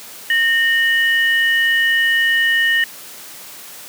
sine tone pair together, 1840 / 2946 Hz, A#6 / F#7, -23 / -8 cents, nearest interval minor sixth, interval 815 cents, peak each -13 / -20 dBFS, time 0.3-2.84 s, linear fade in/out 2 ms, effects white hiss -36 dBFS RMS until 3.88 s + high-pass 150 Hz 12 dB/octave

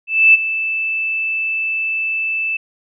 sine tone with ADSR envelope, 2637 Hz, E7, in tune, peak -4 dBFS, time 0.07-2.57 s, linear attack 270 ms, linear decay 22 ms, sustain -13 dB, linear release 6 ms, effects none

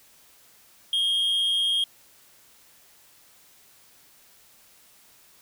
triangle tone with amplitude modulation, 3242 Hz, G#7, 42 cents flat, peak -18 dBFS, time 0.93-1.84 s, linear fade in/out 2 ms, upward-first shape sine, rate 242 Hz, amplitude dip 35%, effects white hiss -56 dBFS RMS until 5.41 s

